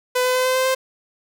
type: tone with pitch steps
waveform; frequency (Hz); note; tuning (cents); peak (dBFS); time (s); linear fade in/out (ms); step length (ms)
sawtooth; 502 / 506.1 / 510.2 / 514.3 / 518.5 / 522.7; B4 / B4 / C5 / C5 / C5 / C5; +28 / +42 / -44 / -30 / -16 / -2; -13; 0.15-0.75; 10; 100
effects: none